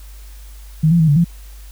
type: tone with pitch steps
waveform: sine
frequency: 157.1 / 170.6 / 159.6 / 144.4 / 170.3 Hz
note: D#3 / F3 / D#3 / D3 / F3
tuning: +17 / -40 / +44 / -29 / -43 cents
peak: -9 dBFS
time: 0.83-1.245 s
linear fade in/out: 10 ms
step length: 83 ms
effects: added 50 Hz sine -34 dBFS peak until 1.71 s + white hiss -47 dBFS RMS until 1.71 s